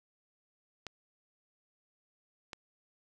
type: clicks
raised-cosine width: 0.2 ms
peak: -23 / -24 dBFS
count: 2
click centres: 0.867 / 2.532 s
effects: none